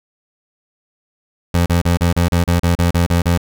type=tone bursts; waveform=25% pulse; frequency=86.3 Hz; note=F2; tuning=20 cents flat; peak=-8 dBFS; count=12; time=1.54-3.376 s; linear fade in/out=5 ms; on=120 ms; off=36 ms; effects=none